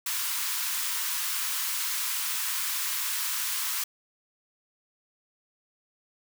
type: high-pass noise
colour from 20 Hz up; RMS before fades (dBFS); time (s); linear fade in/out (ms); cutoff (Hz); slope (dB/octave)
white; -30; 0.06-3.84; 5; 910; 96
effects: none